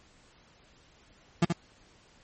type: tone with echo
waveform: 35% pulse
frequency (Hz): 170.6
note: F3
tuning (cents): -40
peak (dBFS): -18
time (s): 1.42-1.45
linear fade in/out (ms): 5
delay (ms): 77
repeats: 1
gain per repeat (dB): -5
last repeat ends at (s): 1.527
effects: pink hiss -60 dBFS RMS until 2.23 s + MP3 32 kbps